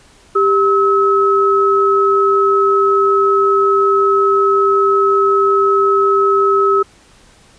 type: tone pair together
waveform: sine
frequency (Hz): 394.8 / 1289.4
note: G4 / E6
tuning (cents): +12 / -39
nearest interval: octave + minor sixth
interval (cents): 2049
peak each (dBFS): -12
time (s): 0.35-6.83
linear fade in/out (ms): 10
effects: pink hiss -47 dBFS RMS until 7.58 s + resampled to 22050 Hz